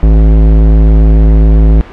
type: tone with tanh clipping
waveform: sine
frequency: 53.6 Hz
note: A1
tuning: 45 cents flat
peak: -4 dBFS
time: 0.03-1.81 s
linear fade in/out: 0 ms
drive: 17 dB
effects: pink hiss -30 dBFS RMS until 1.92 s + low-pass 2000 Hz 12 dB/octave